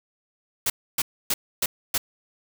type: noise bursts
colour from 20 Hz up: white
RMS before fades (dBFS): -23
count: 5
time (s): 0.66-1.98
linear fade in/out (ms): 5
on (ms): 40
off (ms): 280
effects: none